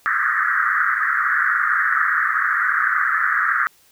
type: band-pass noise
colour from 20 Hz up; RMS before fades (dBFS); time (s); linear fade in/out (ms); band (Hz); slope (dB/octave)
pink; -19; 0.06-3.67; 0; 1200 to 1900; 96
effects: white hiss -55 dBFS RMS until 3.91 s